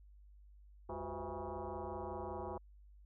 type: tone with frequency modulation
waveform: sine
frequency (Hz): 233.1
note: A#3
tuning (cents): 0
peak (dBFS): -40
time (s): 0.89-2.58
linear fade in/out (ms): 5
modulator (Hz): 147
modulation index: 5.6
effects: added 50 Hz sine -57 dBFS peak until 3.05 s